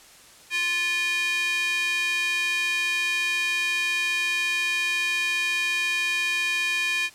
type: tone with high-pass filter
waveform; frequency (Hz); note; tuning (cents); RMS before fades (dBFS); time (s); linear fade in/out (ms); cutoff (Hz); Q
square; 349.2; F4; 0; -25; 0.5-7.1; 50; 2200; 5.7
effects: white hiss -50 dBFS RMS until 7.14 s + low-pass 10000 Hz 12 dB/octave